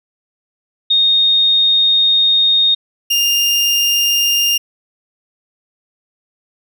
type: tone pair in turn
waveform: sine / 30% pulse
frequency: 3700 / 2807 Hz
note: A#7 / F7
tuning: -14 / +8 cents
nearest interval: perfect fourth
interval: 478 cents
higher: first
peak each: -9 dBFS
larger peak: neither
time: 0.9-2.75 / 3.1-4.58 s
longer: first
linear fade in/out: 10 ms
effects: none